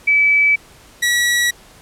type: tone pair in turn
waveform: sine / sawtooth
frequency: 2299 / 1928.5 Hz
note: D7 / B6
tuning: -37 / -42 cents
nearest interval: minor third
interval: 305 cents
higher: first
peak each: -10 dBFS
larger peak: neither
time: 0.07-0.56 / 1.02-1.51 s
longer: neither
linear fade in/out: 10 ms
effects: pink hiss -45 dBFS RMS until 1.81 s + low-pass 12000 Hz 12 dB/octave